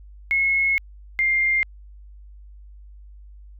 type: tone pair in turn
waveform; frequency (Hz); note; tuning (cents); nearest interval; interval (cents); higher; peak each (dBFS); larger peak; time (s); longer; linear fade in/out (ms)
sine; 2176 / 2108; C#7 / C7; -33 / +12; minor second; 55; first; -17; neither; 0.31-0.78 / 1.19-1.63; first; 0
effects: added 50 Hz sine -41 dBFS peak until 3.59 s